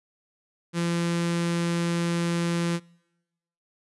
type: tone with notch filter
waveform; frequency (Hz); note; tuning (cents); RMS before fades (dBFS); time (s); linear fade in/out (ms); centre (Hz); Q
sawtooth; 170.7; F3; -39; -26; 0.73-2.8; 50; 720; 1.7
effects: noise-tail reverb RT60 1.0 s tail -26 dB re dry + resampled to 24000 Hz

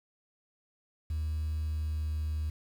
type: tone with pitch glide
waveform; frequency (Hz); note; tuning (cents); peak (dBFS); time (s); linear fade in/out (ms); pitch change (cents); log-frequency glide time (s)
sine; 77.78 to 77.15; D#2 to D#2; 0 to -14; -28; 1.1-2.5; 5; -14; 1.43-2.1
effects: tanh soft clip ceiling -28 dBFS + 9-bit

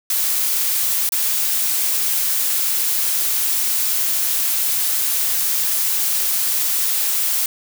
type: noise with dropouts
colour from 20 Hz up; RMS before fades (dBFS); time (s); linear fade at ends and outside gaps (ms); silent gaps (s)
blue; -19; 0.1-7.46; 2; 1.091-1.121
effects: none

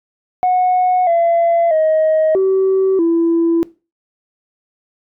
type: tone with pitch steps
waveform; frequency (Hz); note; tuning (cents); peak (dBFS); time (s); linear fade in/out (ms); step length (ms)
sine; 732 / 678 / 629 / 382.2 / 334.1; F#5 / E5 / D#5 / G4 / E4; -19 / +49 / +19 / -44 / +23; -9; 0.43-3.63; 0; 640
effects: noise-tail reverb RT60 0.3 s tail -21 dB re dry + tanh soft clip ceiling -8 dBFS

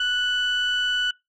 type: tone pair together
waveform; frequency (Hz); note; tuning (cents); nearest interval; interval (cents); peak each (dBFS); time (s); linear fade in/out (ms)
sine; 1478 / 2980; F#6 / F#7; -2 / +12; octave; 1214; -22; 0-1.11; 5
effects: noise-tail reverb RT60 0.2 s tail -23 dB re dry + tanh soft clip ceiling -17 dBFS

